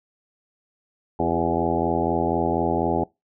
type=harmonic tone with a mistuned harmonic; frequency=84.1 Hz; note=E2; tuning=35 cents sharp; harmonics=1 / 2 / 3 / 4 / 5 / 6 / 7 / 8 / 9 / 10; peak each=-32 / -30 / -28 / -27 / -28 / -31 / -31 / -31 / -28 / -29 dBFS; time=1.19-3.04 s; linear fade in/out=5 ms; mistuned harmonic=5; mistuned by=-33 cents; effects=noise-tail reverb RT60 0.2 s tail -23 dB re dry